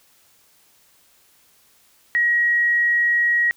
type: tone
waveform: sine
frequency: 1900 Hz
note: A#6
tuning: 33 cents sharp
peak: -15 dBFS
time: 2.15-3.51 s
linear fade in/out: 0 ms
effects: white hiss -57 dBFS RMS until 3.56 s